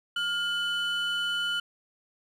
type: tone pair together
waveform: triangle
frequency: 1413 / 2994 Hz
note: F6 / F#7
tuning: +20 / +20 cents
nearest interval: octave + minor second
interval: 1300 cents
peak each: -27 dBFS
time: 0.16-1.6 s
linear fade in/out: 5 ms
effects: tanh soft clip ceiling -20 dBFS